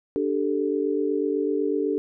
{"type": "chord", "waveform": "sine", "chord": "D suspended fourth", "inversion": "none", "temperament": "equal", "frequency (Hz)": [293.7, 392, 440], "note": ["D4", "G4", "A4"], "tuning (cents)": [0, 0, 0], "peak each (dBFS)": -26, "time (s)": [0.16, 1.98], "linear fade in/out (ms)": 0, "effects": []}